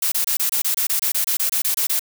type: noise bursts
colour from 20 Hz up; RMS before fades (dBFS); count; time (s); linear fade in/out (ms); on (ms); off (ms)
blue; -20; 16; 0.02-1.995; 5; 100; 25
effects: none